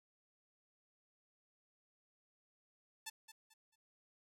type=tone with echo; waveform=5% pulse; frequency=880 Hz; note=A5; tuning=in tune; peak=-31 dBFS; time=3.06-3.1 s; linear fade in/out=10 ms; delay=220 ms; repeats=3; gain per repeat=-11 dB; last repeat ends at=3.76 s; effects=none